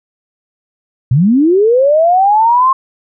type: linear sweep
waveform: sine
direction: up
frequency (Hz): 112.9 to 1075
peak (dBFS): -6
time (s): 1.11-2.73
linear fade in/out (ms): 5
effects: none